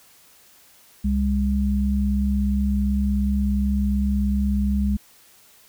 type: tone pair together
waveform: sine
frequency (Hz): 66.7 / 202.9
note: C2 / G#3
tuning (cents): +34 / -40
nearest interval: octave + perfect fifth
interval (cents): 1926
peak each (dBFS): -21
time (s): 1.04-4.97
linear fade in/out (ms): 10
effects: white hiss -53 dBFS RMS until 5.68 s